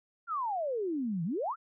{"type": "exponential two-way sweep", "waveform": "sine", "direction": "down then up", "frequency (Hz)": [1429, 157.3, 1429], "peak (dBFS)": -30, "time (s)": [0.27, 1.56], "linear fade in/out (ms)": 50, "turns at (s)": 1.24, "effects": []}